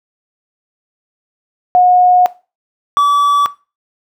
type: tone pair in turn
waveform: sine / triangle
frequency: 724 / 1149.3 Hz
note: F#5 / D6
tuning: -38 / -38 cents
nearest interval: minor sixth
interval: 800 cents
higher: second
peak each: -5 dBFS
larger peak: neither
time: 1.75-2.26 / 2.97-3.46 s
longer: first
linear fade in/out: 0 ms
effects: noise-tail reverb RT60 0.3 s tail -18 dB re dry